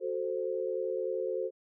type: chord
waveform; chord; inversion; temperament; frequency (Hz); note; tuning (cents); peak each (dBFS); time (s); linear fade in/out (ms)
sine; F# diminished; none; equal; 370 / 440 / 523.3; F#4 / A4 / C5; 0 / 0 / 0; -35 / -35 / -34; 0-1.51; 50
effects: none